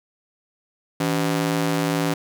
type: ring-modulated tone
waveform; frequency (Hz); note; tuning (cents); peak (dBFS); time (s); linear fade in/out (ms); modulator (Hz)
sawtooth; 223; A3; +23; -13; 1-2.14; 5; 60.4
effects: none